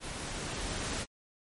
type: noise with level ramp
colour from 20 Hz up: pink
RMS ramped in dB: -40 to -34 dBFS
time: 0-1.06 s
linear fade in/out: 50 ms
effects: MP3 48 kbps